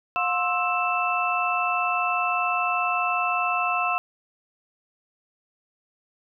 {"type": "tone cluster", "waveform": "sine", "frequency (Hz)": [716, 1059, 1314, 2653], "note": ["F5", "C6", "E6", "E7"], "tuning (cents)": [43, 21, -6, 10], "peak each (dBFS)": -27, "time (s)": [0.16, 3.98], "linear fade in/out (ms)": 0, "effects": []}